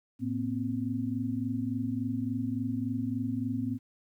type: tone cluster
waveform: sine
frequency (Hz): 110.4 / 238.3 / 261.8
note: A2 / A#3 / C4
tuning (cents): +6 / +38 / +1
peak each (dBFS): -35 / -34 / -32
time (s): 0.19-3.79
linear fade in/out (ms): 50
effects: 11-bit